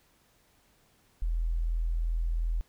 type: tone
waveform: sine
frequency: 41.4 Hz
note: E1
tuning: 8 cents sharp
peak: -26 dBFS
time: 1.22-2.61 s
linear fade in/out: 0 ms
effects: pink hiss -66 dBFS RMS until 2.68 s